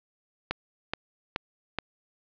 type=click train; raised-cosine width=0.3 ms; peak=-12 dBFS; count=4; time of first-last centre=0.51-1.787 s; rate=2.35 Hz; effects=resampled to 11025 Hz + 8-bit